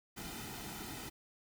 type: noise with comb filter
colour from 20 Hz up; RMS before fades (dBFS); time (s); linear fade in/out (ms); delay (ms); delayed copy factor
pink; -45; 0.16-1.1; 20; 1.8; -0.65
effects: none